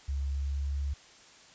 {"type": "tone with pitch glide", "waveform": "sine", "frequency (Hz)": [69.3, 70.39], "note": ["C#2", "C#2"], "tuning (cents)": [0, 27], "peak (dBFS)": -29, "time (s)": [0.08, 0.94], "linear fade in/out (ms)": 10, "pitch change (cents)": 27, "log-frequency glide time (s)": [0.23, 0.74], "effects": ["white hiss -55 dBFS RMS until 1.54 s", "resampled to 16000 Hz"]}